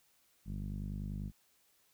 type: tone with low-pass filter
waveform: sawtooth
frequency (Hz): 50.2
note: G1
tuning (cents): +42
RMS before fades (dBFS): -40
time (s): 0.45-1.32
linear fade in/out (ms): 50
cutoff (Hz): 190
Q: 3.2
effects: white hiss -71 dBFS RMS until 1.93 s